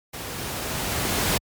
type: noise with level ramp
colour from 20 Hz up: pink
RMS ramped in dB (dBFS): -34 to -21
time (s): 0.13-1.38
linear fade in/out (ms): 10
effects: high-pass 60 Hz 12 dB/octave + MP3 96 kbps